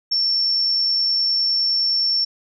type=tone with amplitude modulation; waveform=sine; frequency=5430 Hz; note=F8; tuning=50 cents flat; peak=-15 dBFS; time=0.11-2.25 s; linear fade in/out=10 ms; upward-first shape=sine; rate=89.7 Hz; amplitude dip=30%; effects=none